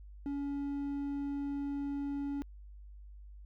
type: tone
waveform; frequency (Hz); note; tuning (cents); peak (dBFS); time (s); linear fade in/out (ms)
triangle; 282.3; C#4; +32; -32; 0.26-2.42; 0
effects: added 50 Hz sine -48 dBFS peak until 3.45 s